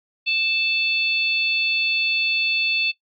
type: harmonic tone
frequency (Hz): 880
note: A5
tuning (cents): 0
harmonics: 3 / 4 / 5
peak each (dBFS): -20 / -26 / -27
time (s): 0.26-2.92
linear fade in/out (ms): 20
effects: noise-tail reverb RT60 0.1 s tail -17 dB re dry + AAC 64 kbps